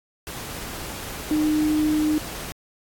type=tone in noise; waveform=sine; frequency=305.6 Hz; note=D#4; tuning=31 cents flat; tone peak=-18 dBFS; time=1.31-2.18 s; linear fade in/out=0 ms; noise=pink; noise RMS=-34 dBFS; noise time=0.27-2.52 s; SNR=+13 dB; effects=AAC 64 kbps